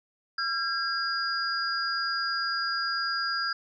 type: tone cluster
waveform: sine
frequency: 1360 / 1621 / 4871 Hz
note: F6 / G#6 / D#8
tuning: -46 / -42 / -38 cents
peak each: -31 dBFS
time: 0.38-3.53 s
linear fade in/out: 5 ms
effects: none